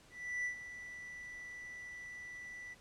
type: tone with ADSR envelope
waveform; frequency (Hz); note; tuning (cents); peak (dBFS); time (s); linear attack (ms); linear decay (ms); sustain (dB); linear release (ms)
triangle; 1971; B6; -4; -32; 0.1-2.75; 350; 100; -12; 24
effects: pink hiss -62 dBFS RMS until 2.8 s + low-pass 9000 Hz 12 dB/octave